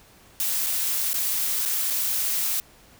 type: noise with dropouts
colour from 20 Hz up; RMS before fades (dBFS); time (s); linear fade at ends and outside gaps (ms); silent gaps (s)
blue; -25; 0.4-2.6; 0; 0.663-0.668 / 1.132-1.142 / 1.652-1.658 / 1.901-1.905
effects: pink hiss -53 dBFS RMS until 2.99 s